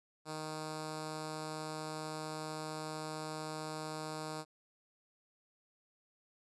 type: tone with notch filter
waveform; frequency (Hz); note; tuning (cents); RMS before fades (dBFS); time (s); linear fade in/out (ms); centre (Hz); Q
5% pulse; 155.56; D#3; 0; -42; 0.25-4.45; 50; 1900; 1.2
effects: resampled to 24000 Hz